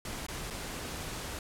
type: noise with dropouts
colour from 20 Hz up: pink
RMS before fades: -39 dBFS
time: 0.05-1.39 s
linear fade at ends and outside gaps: 2 ms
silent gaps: 0.266-0.284 / 0.502-0.506 s
effects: low-pass 12000 Hz 12 dB/octave